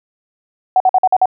sine tone bursts, 747 Hz, F#5, 16 cents sharp, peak -7 dBFS, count 6, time 0.76-1.257 s, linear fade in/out 2 ms, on 42 ms, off 49 ms, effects none

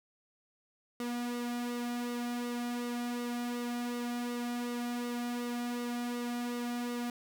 sawtooth tone with flanger, 241.3 Hz, B3, 40 cents flat, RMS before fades -36 dBFS, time 1-7.1 s, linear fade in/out 2 ms, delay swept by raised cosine 1.2 to 2.3 ms, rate 2.7 Hz, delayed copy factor -0.6, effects none

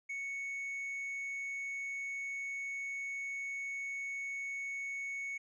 sine tone with tanh clipping, 2217 Hz, C#7, in tune, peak -38 dBFS, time 0.09-5.38 s, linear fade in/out 10 ms, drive 3 dB, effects none

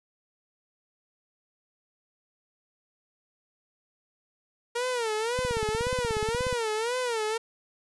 sawtooth tone with vibrato, 466.2 Hz, A#4, in tune, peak -23 dBFS, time 4.75-7.38 s, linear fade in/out 10 ms, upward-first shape sine, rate 1.9 Hz, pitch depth 150 cents each way
click train, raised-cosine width 5 ms, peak -22 dBFS, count 20, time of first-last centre 5.39-6.528 s, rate 16.7 Hz
effects resampled to 24000 Hz

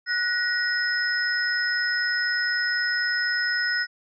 sine tone cluster, 1471 / 1895 / 5140 Hz, F#6 / A#6 / E8, -11 / +28 / -45 cents, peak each -25 / -26 / -29 dBFS, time 0.06-3.87 s, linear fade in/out 50 ms, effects none

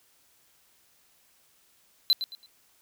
triangle tone with echo, 4048 Hz, B7, 42 cents sharp, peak -16 dBFS, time 2.1-2.13 s, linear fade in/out 0 ms, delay 110 ms, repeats 3, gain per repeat -11 dB, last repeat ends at 2.46 s, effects white hiss -64 dBFS RMS until 2.81 s

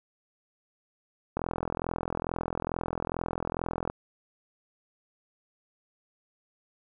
click train, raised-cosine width 1 ms, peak -16 dBFS, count 108, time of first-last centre 1.37-3.9 s, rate 42.3 Hz, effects none

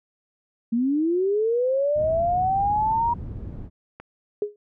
sine linear sweep, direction up, 223.7 to 955 Hz, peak -19 dBFS, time 0.72-3.14 s, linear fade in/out 10 ms
white low-pass noise, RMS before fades -34 dBFS, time 1.95-3.7 s, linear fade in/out 50 ms, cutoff 130 Hz, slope 12 dB/octave
click, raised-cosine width 0.5 ms, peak -24 dBFS, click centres 4 s
sine tone with exponential decay, 415.3 Hz, G#4, in tune, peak -18 dBFS, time 4.42-4.56 s, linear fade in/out 2 ms, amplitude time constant 30 ms
effects none

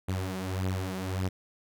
sawtooth beating tone pair, 93.2 / 94.9 Hz, F#2 / F#2, +13 / +44 cents, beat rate 1.7 Hz, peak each -28 / -30 dBFS, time 0.08-1.29 s, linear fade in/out 10 ms, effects none

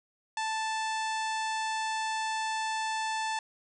harmonic tone, 880 Hz, A5, in tune, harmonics 1 / 2 / 3 / 4 / 5 / 6 / 7 / 8 / 9 / 10, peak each -31 / -37 / -41 / -43 / -45 / -47 / -48 / -49 / -50 / -51 dBFS, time 0.37-3.39 s, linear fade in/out 2 ms, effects none

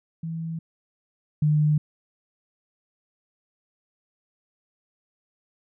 sine tone pair in turn, 163.5 / 151 Hz, E3 / D3, -14 / +48 cents, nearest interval minor second, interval 138 cents, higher first, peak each -28 / -17 dBFS, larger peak second, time 0.23-0.59 / 1.42-1.78 s, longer neither, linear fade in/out 5 ms, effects none

